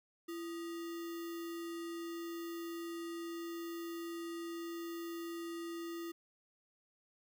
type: tone with sample-and-hold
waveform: sine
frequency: 337.1 Hz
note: E4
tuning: 39 cents sharp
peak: -40 dBFS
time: 0.28-6.12 s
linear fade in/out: 10 ms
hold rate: 1575 Hz
effects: none